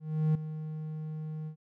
triangle tone with ADSR envelope, 155.56 Hz, D#3, in tune, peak -20 dBFS, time 0-1.56 s, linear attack 350 ms, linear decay 4 ms, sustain -13 dB, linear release 91 ms, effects none

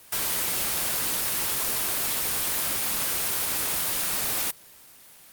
white noise, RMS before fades -26 dBFS, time 0.12-4.51 s, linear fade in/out 5 ms, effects white hiss -50 dBFS RMS until 5.32 s + Opus 24 kbps

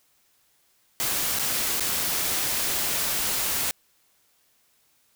white noise with dropouts, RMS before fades -26 dBFS, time 1-3.71 s, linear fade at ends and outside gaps 0 ms, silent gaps 1.389-1.395 / 1.797-1.806 s, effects white hiss -65 dBFS RMS until 5.15 s

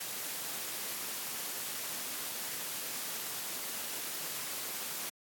white noise with amplitude modulation, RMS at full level -37 dBFS, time 0-5.1 s, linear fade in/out 10 ms, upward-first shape sine, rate 294 Hz, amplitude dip 40%, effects high-pass 150 Hz 12 dB/octave + AAC 64 kbps

